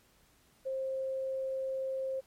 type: tone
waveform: sine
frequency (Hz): 530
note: C5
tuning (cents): +22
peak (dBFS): -32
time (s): 0.65-2.21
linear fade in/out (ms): 20
effects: pink hiss -66 dBFS RMS until 2.26 s + MP3 64 kbps